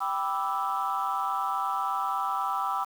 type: chord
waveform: sine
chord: E minor seventh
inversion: first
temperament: equal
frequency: 784 / 987.8 / 1174.7 / 1318.5 Hz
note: G5 / B5 / D6 / E6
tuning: 0 / 0 / 0 / 0 cents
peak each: -31 dBFS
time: 0-2.85 s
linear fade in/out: 20 ms
effects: tanh soft clip ceiling -19 dBFS + 8-bit